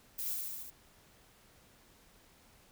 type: noise with echo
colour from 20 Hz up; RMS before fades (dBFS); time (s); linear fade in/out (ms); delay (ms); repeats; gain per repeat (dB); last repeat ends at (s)
violet; -38; 0.18-0.34; 10; 73; 5; -2; 0.705
effects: pink hiss -63 dBFS RMS until 2.71 s